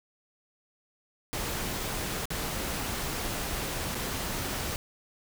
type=noise with dropouts; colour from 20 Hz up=pink; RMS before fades=-33 dBFS; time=1.33-4.76 s; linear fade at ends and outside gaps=0 ms; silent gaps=2.255-2.304 / 3.947-3.952 s; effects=none